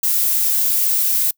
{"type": "noise", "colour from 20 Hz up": "violet", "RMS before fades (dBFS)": -17, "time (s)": [0.03, 1.31], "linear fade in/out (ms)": 5, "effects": ["noise-tail reverb RT60 0.1 s tail -25 dB re dry"]}